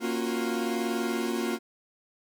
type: chord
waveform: 40% pulse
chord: Gb major seventh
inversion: first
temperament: equal with one note detuned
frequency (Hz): 233.1 / 273.5 / 349.2 / 370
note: Bb3 / Db4 / F4 / Gb4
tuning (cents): 0 / -23 / 0 / 0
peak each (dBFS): -30 / -35 / -31 / -34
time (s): 0-1.59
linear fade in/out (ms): 50
effects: none